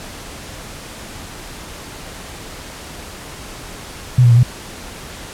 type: tone with pitch steps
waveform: sine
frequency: 124.9 / 120.2 / 117.4 / 123.2 Hz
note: B2 / B2 / A#2 / B2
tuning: +20 / -46 / +13 / -4 cents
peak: -6 dBFS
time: 4.18-4.432 s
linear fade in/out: 5 ms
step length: 63 ms
effects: pink hiss -33 dBFS RMS until 5.33 s + low-pass 11000 Hz 12 dB/octave